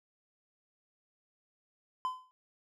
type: tone with exponential decay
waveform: triangle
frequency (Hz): 1020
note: C6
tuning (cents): -44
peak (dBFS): -26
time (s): 2.05-2.31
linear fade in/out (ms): 0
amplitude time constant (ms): 55
effects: none